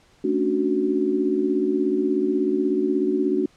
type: chord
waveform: sine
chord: D major seventh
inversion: second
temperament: equal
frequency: 220 / 277.2 / 293.7 / 370 Hz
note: A3 / C#4 / D4 / F#4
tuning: 0 / 0 / 0 / 0 cents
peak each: -28 / -26 / -24 / -22 dBFS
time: 0.24-3.46 s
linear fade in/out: 5 ms
effects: pink hiss -57 dBFS RMS until 3.56 s + low-pass 7000 Hz 12 dB/octave